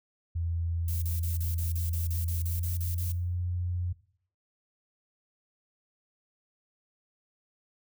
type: tone with pitch glide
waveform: sine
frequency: 84 to 88.58 Hz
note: E2 to F2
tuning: +33 to +25 cents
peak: -28 dBFS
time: 0.35-3.93 s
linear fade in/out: 10 ms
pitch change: +92 cents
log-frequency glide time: 2.18-3.39 s
type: noise bursts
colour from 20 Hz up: violet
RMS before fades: -39 dBFS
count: 13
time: 0.88-3.12 s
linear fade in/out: 2 ms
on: 140 ms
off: 35 ms
effects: noise-tail reverb RT60 0.6 s tail -18 dB re dry